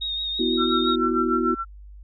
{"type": "tone with vibrato", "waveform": "sine", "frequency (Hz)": 3726, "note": "A#7", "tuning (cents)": -2, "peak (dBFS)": -25, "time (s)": [0.01, 0.96], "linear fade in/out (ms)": 10, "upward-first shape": "triangle", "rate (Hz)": 6, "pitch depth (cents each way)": 34}
{"type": "chord", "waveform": "sine", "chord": "B suspended fourth", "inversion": "none", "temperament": "just", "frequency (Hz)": [246.9, 329.3, 370.4], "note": ["B3", "E4", "F#4"], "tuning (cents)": [0, -2, 2], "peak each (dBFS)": -25, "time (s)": [0.39, 1.55], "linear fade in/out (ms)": 10}
{"type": "tone with tremolo", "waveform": "sine", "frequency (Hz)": 1349, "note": "E6", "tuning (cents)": 40, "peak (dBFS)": -20, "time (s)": [0.57, 1.65], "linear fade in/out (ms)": 50, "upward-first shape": "sine", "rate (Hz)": 6.8, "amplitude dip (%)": 80}
{"effects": ["added 50 Hz sine -40 dBFS peak until 2.03 s"]}